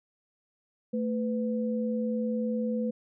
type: tone pair together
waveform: sine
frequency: 222.5 / 499.5 Hz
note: A3 / B4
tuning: +20 / +20 cents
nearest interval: octave + major second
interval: 1400 cents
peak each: -28 / -32 dBFS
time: 0.93-2.91 s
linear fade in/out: 10 ms
effects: none